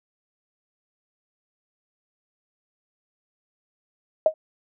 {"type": "tone with exponential decay", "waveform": "sine", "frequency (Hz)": 629, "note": "D#5", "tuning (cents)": 19, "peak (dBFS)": -9, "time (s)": [4.26, 4.34], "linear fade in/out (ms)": 2, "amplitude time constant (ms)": 17, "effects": []}